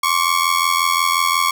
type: ring-modulated tone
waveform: sawtooth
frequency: 1108.7 Hz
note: C#6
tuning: in tune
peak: -8 dBFS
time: 0.03-1.51 s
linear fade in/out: 5 ms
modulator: 42.8 Hz
effects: none